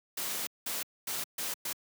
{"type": "noise bursts at uneven times", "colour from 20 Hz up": "white", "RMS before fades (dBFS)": -35, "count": 5, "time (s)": [[0.17, 0.47], [0.66, 0.83], [1.07, 1.24], [1.38, 1.54], [1.65, 1.73]], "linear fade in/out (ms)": 5, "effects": ["high-pass 150 Hz 12 dB/octave"]}